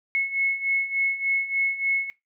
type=beating tone pair; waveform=sine; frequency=2186 / 2189.4 Hz; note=C#7 / C#7; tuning=-25 / -22 cents; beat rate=3.4 Hz; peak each=-28 / -24 dBFS; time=0.15-2.1 s; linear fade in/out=0 ms; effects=noise-tail reverb RT60 0.2 s tail -20 dB re dry